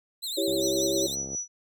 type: tone with vibrato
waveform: sawtooth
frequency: 3865 Hz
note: B7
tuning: 38 cents flat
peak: -28 dBFS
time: 0.22-1.16 s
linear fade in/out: 20 ms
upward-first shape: triangle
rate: 10 Hz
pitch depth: 170 cents each way
type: chord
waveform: sine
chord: C# diminished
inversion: first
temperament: equal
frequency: 329.6 / 392 / 554.4 Hz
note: E4 / G4 / C#5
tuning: 0 / 0 / 0 cents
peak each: -29 dBFS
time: 0.37-1.07 s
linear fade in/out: 10 ms
type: click train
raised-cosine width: 2 ms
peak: -26 dBFS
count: 60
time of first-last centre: 0.48-1.348 s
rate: 68 Hz
type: tone with tremolo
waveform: sine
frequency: 5900 Hz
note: F#8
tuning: 6 cents flat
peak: -28 dBFS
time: 0.6-1.48 s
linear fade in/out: 50 ms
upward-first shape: sine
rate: 5.5 Hz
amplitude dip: 70%
effects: high-pass 80 Hz 12 dB/octave